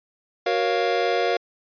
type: chord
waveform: square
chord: Gb major seventh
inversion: none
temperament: equal with one note detuned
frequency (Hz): 370 / 470.5 / 554.4 / 698.5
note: Gb4 / Bb4 / Db5 / F5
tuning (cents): 0 / +16 / 0 / 0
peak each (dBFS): -28 / -25 / -28 / -25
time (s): 0.46-1.37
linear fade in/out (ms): 5
effects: resampled to 11025 Hz